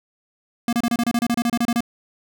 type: tone bursts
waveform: square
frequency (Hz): 236.3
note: A#3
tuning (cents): +24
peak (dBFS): -18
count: 15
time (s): 0.68-1.806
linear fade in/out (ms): 2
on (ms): 48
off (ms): 29
effects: none